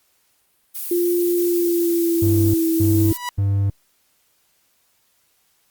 violet noise, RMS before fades -28 dBFS, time 0.74-3.18 s, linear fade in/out 20 ms
sine tone with pitch glide, 350 to 326.6 Hz, F4 to E4, +4 to -16 cents, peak -16 dBFS, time 0.91-3.13 s, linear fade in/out 5 ms, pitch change -120 cents, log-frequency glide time 1.44-2.69 s
triangle tone bursts, 99.3 Hz, G2, 23 cents sharp, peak -14 dBFS, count 3, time 2.22-3.7 s, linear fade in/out 5 ms, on 320 ms, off 260 ms
sawtooth tone with exponential growth, 979 Hz, B5, 15 cents flat, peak -18 dBFS, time 2.96-3.29 s, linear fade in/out 1 ms, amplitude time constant 71 ms
effects white hiss -63 dBFS RMS until 5.7 s + Opus 48 kbps

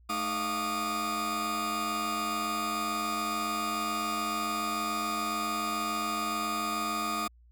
40% pulse tone cluster, 216.3 / 312.5 / 703 / 1141 / 1228 Hz, A3 / D#4 / F5 / C#6 / D#6, -29 / +8 / +11 / +50 / -23 cents, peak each -38 / -40 / -38 / -37 / -31 dBFS, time 0.09-7.28 s, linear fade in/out 10 ms, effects added 59 Hz sine -55 dBFS peak until 7.51 s

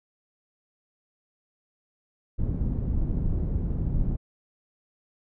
pink low-pass noise, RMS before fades -26 dBFS, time 2.38-4.17 s, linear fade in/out 20 ms, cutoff 190 Hz, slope 12 dB/octave, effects none

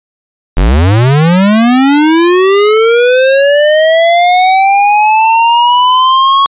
square linear sweep, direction up, 39.38 to 1108.7 Hz, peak -5 dBFS, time 0.57-6.46 s, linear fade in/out 0 ms, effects resampled to 8000 Hz

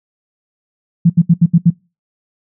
sine tone bursts, 170 Hz, F3, 46 cents flat, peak -4 dBFS, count 6, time 1.05-1.704 s, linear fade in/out 10 ms, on 49 ms, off 72 ms, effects noise-tail reverb RT60 0.3 s tail -25 dB re dry

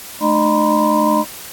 sine tone cluster, 217 / 303.5 / 609 / 953 / 1024 Hz, A3 / D#4 / D#5 / A#5 / C6, -24 / -43 / -37 / +38 / -38 cents, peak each -18 dBFS, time 0.2-1.25 s, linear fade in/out 50 ms, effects white hiss -33 dBFS RMS until 1.52 s + AAC 64 kbps

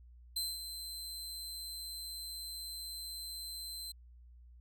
sawtooth tone with ADSR envelope, 4092 Hz, C8, 39 cents flat, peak -30 dBFS, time 0.36-3.92 s, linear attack 6 ms, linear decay 210 ms, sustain -9 dB, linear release 6 ms, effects added 60 Hz sine -54 dBFS peak until 4.6 s

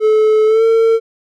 triangle tone with pitch glide, 432.6 to 452.5 Hz, A4 to A4, -29 to +48 cents, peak -6 dBFS, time 0-1 s, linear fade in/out 50 ms, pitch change +77 cents, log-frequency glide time 0.46-0.64 s, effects none

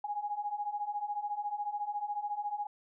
sine beating tone pair, 818 / 832 Hz, G#5 / G#5, -26 / +3 cents, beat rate 14 Hz, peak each -38 / -35 dBFS, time 0.04-2.67 s, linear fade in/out 5 ms, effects none

